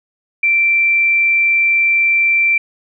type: tone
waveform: sine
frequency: 2348 Hz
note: D7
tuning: 1 cent flat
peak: -10 dBFS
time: 0.43-2.58 s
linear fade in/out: 5 ms
effects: none